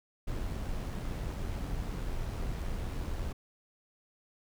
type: noise with amplitude modulation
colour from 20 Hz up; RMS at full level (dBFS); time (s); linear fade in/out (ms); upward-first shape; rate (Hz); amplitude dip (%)
brown; -34; 0.27-3.33; 10; sine; 88.3; 30
effects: none